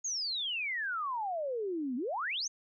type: exponential two-way sweep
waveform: sine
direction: down then up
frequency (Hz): 6750 to 235.8 to 6750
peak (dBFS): -32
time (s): 0.04-2.48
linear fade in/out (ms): 10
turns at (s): 1.96
effects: none